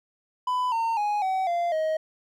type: tone with pitch steps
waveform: triangle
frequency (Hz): 1000 / 911.7 / 831.2 / 757.9 / 691 / 630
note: B5 / A#5 / G#5 / F#5 / F5 / D#5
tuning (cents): +21 / -39 / +1 / +41 / -19 / +21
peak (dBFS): -21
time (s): 0.47-1.97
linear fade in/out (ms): 5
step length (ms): 250
effects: none